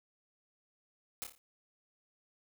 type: noise with echo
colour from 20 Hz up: white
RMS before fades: -39 dBFS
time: 1.22-1.24 s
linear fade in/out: 0 ms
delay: 28 ms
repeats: 5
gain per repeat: -6 dB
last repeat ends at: 1.38 s
effects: none